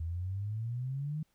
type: exponential sweep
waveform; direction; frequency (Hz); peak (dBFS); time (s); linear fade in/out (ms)
sine; up; 80 to 157.9; -33; 0-1.23; 5
effects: pink hiss -75 dBFS RMS until 1.34 s